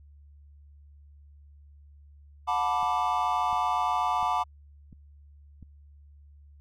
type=chord; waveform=triangle; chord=B minor seventh; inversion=second; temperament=equal with one note detuned; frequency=726.4 / 880 / 987.8 / 1174.7 Hz; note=F#5 / A5 / B5 / D6; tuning=-32 / 0 / 0 / 0 cents; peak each=-28 dBFS; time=2.47-4.44 s; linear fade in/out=20 ms
type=click train; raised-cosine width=5 ms; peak=-35 dBFS; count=5; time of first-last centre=2.83-5.627 s; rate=1.43 Hz
effects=added 72 Hz sine -50 dBFS peak until 6.6 s